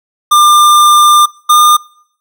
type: tone pair in turn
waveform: square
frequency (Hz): 1197 / 1209.5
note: D6 / D#6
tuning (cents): +33 / -49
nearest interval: unison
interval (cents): 18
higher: second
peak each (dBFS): -4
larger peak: neither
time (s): 0.31-1.26 / 1.49-1.77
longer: first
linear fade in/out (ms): 10
effects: noise-tail reverb RT60 0.7 s tail -25 dB re dry